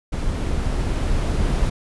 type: noise with level ramp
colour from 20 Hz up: brown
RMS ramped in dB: -23 to -19 dBFS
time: 0.12-1.7 s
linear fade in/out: 10 ms
effects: resampled to 24000 Hz